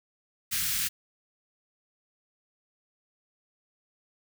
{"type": "band-stop noise", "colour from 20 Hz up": "white", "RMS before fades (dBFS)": -29, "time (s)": [0.51, 0.89], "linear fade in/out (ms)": 20, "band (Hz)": [190, 1500], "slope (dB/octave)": 24, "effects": []}